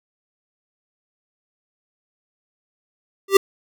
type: tone with exponential growth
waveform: square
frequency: 392 Hz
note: G4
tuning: in tune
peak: -5 dBFS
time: 3.28-3.37 s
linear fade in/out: 5 ms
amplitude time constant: 19 ms
effects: none